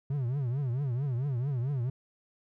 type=tone with vibrato; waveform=triangle; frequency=130.81 Hz; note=C3; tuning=in tune; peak=-26 dBFS; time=0.1-1.9 s; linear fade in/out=5 ms; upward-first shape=triangle; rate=4.5 Hz; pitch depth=230 cents each way; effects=none